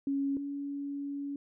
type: tone pair in turn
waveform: sine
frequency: 277.2 / 282.4 Hz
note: C#4 / C#4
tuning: 0 / +32 cents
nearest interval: unison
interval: 32 cents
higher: second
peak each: -28 / -34 dBFS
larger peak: first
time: 0.07-0.37 / 0.37-1.36 s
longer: second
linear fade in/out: 2 ms
effects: none